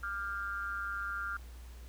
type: tone with amplitude modulation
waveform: sine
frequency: 1392 Hz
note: F6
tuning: 6 cents flat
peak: -31 dBFS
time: 0.03-1.37 s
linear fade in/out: 5 ms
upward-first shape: sine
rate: 198 Hz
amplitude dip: 85%
effects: added 60 Hz sine -46 dBFS peak until 1.88 s + pink hiss -59 dBFS RMS until 1.88 s